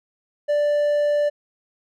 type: tone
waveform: triangle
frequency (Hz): 587.3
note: D5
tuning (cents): 0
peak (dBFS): -15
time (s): 0.48-1.3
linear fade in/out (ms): 20
effects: none